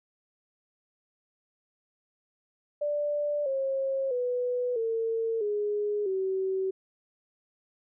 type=tone with pitch steps; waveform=sine; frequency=587.3 / 538.6 / 493.9 / 452.9 / 415.3 / 380.8 Hz; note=D5 / C#5 / B4 / A#4 / G#4 / F#4; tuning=0 / -50 / 0 / -50 / 0 / +50 cents; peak=-26 dBFS; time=2.81-6.71 s; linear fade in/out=10 ms; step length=650 ms; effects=none